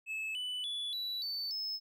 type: tone with pitch steps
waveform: triangle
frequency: 2600 / 2987 / 3431 / 3941 / 4527 / 5200 Hz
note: E7 / F#7 / A7 / B7 / C#8 / E8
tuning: -24 / +16 / -44 / -4 / +36 / -24 cents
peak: -34 dBFS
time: 0.06-1.8 s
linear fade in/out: 50 ms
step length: 290 ms
effects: none